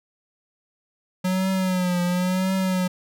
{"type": "tone with vibrato", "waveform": "square", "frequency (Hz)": 183.2, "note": "F#3", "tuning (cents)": -17, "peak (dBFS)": -21, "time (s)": [1.24, 2.88], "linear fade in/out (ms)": 10, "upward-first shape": "triangle", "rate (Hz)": 0.96, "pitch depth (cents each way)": 71, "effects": []}